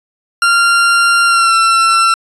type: tone with pitch glide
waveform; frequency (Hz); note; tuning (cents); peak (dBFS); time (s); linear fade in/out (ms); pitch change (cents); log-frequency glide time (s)
40% pulse; 1387 to 1349.1; F6 to E6; -12 to +40; -7; 0.42-2.14; 2; -48; 1.26-1.55
effects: resampled to 24000 Hz